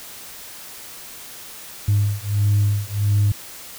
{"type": "beating tone pair", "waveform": "sine", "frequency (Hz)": [101.8, 103.3], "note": ["G#2", "G#2"], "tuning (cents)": [-34, -9], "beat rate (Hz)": 1.5, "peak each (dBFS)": -18, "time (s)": [1.88, 3.32], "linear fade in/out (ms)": 5, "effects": ["tanh soft clip ceiling -11 dBFS", "white hiss -38 dBFS RMS until 3.78 s"]}